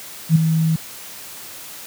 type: tone with ADSR envelope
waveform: sine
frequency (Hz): 161.1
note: E3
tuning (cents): -39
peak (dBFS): -6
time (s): 0.29-0.76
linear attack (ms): 64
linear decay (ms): 10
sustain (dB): -8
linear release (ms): 6
effects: white hiss -36 dBFS RMS until 1.86 s + high-pass 80 Hz 12 dB/octave

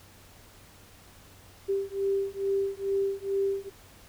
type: beating tone pair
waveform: sine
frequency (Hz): 392 / 394.3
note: G4 / G4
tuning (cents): 0 / +10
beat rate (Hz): 2.3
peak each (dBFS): -29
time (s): 1.68-3.7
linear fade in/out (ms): 20
effects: added 93 Hz sine -58 dBFS peak until 4.08 s + pink hiss -54 dBFS RMS until 4.08 s

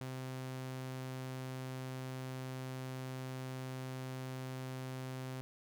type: tone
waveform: sawtooth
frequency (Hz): 129.9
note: C3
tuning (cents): -12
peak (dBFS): -37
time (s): 0.01-5.41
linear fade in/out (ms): 0
effects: none

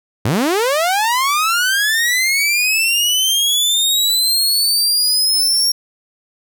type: linear sweep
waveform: sawtooth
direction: up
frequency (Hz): 88.5 to 5570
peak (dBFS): -10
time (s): 0.25-5.72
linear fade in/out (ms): 5
effects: none

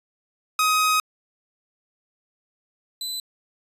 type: tone pair in turn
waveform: sawtooth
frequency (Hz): 1259 / 4012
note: D#6 / B7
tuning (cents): +20 / +26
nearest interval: octave + minor sixth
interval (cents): 2006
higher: second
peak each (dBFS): -14 / -25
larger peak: first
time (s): 0.59-1 / 3.01-3.2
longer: first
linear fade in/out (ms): 2
effects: resampled to 32000 Hz

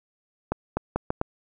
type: accelerating click train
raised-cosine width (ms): 1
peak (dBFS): -10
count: 5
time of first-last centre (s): 0.52-1.214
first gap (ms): 250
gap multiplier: 0.76
effects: none

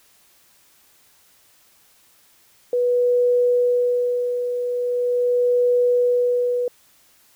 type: tone with tremolo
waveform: sine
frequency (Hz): 490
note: B4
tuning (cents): -14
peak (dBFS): -14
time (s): 2.73-6.68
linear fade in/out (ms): 2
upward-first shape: sine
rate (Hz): 0.41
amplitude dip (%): 55
effects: white hiss -56 dBFS RMS until 7.35 s

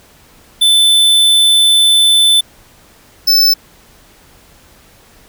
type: tone pair in turn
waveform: square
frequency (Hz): 3520 / 5274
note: A7 / E8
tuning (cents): 0 / 0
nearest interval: perfect fifth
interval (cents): 700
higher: second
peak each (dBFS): -7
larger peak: neither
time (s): 0.61-2.41 / 3.27-3.54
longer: first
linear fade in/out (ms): 10
effects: pink hiss -45 dBFS RMS until 5.28 s

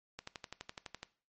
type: click train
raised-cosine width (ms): 0.2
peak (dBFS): -25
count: 11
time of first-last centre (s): 0.19-1.03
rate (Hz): 11.9
effects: noise-tail reverb RT60 0.4 s tail -18 dB re dry + MP3 32 kbps

